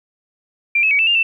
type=tone with pitch steps; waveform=sine; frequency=2372 / 2589 / 2262 / 2646 / 2804 / 2671 Hz; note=D7 / E7 / C#7 / E7 / F7 / E7; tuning=+17 / -32 / +34 / +6 / +6 / +22 cents; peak=-12 dBFS; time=0.75-1.23 s; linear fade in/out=5 ms; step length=80 ms; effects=9-bit